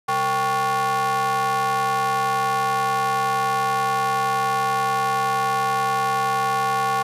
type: ring-modulated tone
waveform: square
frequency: 163.5 Hz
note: E3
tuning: 14 cents flat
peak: -17 dBFS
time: 0.08-7.03 s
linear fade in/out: 10 ms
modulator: 946 Hz
effects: resampled to 32000 Hz + 9-bit